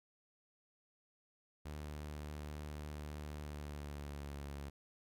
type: tone with pitch glide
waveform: sawtooth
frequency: 74.7 to 70.83 Hz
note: D2 to C#2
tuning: +30 to +38 cents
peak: -40 dBFS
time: 1.65-4.7 s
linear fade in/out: 10 ms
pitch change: -92 cents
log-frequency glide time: 3.33-4.47 s
effects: none